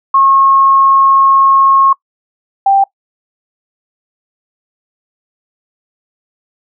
sine tone pair in turn, 1086 / 786.5 Hz, C#6 / G5, -36 / +6 cents, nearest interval tritone, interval 558 cents, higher first, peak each -5 dBFS, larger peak neither, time 0.14-1.93 / 2.66-2.84 s, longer first, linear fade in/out 5 ms, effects noise-tail reverb RT60 0.1 s tail -22 dB re dry

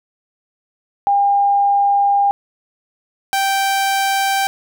sine / sawtooth tone pair in turn, 804 / 782 Hz, G5 / G5, +44 / -4 cents, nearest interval unison, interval 48 cents, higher first, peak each -11 dBFS, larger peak neither, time 1.07-2.31 / 3.33-4.47 s, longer first, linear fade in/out 0 ms, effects none

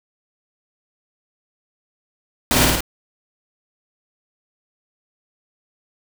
pink noise with echo, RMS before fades -17 dBFS, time 2.51-2.65 s, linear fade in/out 0 ms, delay 52 ms, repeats 3, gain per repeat -2 dB, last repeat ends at 2.806 s, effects none

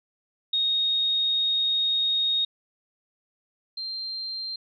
sine tone pair in turn, 3729 / 4163 Hz, A#7 / C8, 0 / -10 cents, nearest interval major second, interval 190 cents, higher second, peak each -21 / -30 dBFS, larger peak first, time 0.53-2.45 / 3.77-4.56 s, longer first, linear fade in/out 5 ms, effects none

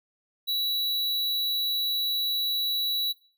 square tone, 3925 Hz, B7, 11 cents flat, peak -26 dBFS, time 0.47-3.13 s, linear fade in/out 20 ms, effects noise-tail reverb RT60 0.4 s tail -18 dB re dry

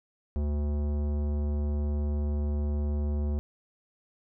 sine tone with tanh clipping, 73.42 Hz, D2, in tune, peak -28 dBFS, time 0.36-3.39 s, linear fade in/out 0 ms, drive 16 dB, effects none

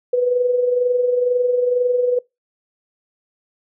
sine tone with amplitude modulation, 493.9 Hz, B4, in tune, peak -12 dBFS, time 0.13-2.19 s, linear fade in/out 5 ms, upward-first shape sine, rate 22.1 Hz, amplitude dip 50%, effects noise-tail reverb RT60 0.2 s tail -24 dB re dry

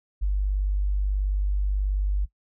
sine tone, 49.25 Hz, G1, 9 cents sharp, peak -21 dBFS, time 0.21-2.26 s, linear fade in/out 20 ms, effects noise-tail reverb RT60 0.1 s tail -19 dB re dry

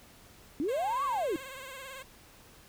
sine linear two-way sweep, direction up then down, 261.6 to 1171 to 294 Hz, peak -28 dBFS, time 0.6-1.36 s, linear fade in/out 0 ms, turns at 1.04 s
10% pulse tone with vibrato, 532 Hz, C5, 29 cents sharp, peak -34 dBFS, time 0.68-2.03 s, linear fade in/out 10 ms, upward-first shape triangle, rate 18 Hz, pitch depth 81 cents each way
effects pink hiss -56 dBFS RMS until 2.68 s

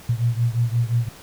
sine beating tone pair, 116.1 / 121.8 Hz, A#2 / B2, -7 / -24 cents, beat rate 5.7 Hz, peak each -20 / -22 dBFS, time 0.09-1.09 s, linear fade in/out 5 ms, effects pink hiss -44 dBFS RMS until 1.22 s

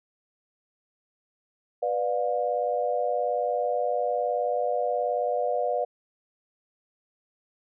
sine chord, B diminished, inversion none, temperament just, 493.9 / 592.7 / 711.2 Hz, B4 / D5 / F5, 0 / +16 / +31 cents, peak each -28 dBFS, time 1.82-5.85 s, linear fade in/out 10 ms, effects none

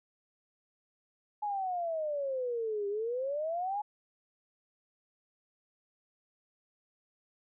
sine exponential two-way sweep, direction down then up, 848 to 397.9 to 848 Hz, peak -31 dBFS, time 1.42-3.82 s, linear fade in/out 10 ms, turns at 2.88 s, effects none

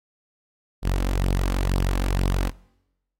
sawtooth tone with flanger, 46.27 Hz, F#1, 1 cent sharp, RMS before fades -22 dBFS, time 0.82-2.52 s, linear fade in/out 50 ms, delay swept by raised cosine 0.21 to 3.91 ms, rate 2.1 Hz, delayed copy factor +0.5, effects noise-tail reverb RT60 0.9 s tail -23 dB re dry + AAC 48 kbps

